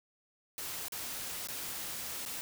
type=noise with dropouts; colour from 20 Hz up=white; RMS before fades=-40 dBFS; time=0.58-2.41 s; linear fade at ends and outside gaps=0 ms; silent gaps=0.883-0.922 / 1.472-1.486 / 2.252-2.261 s; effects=none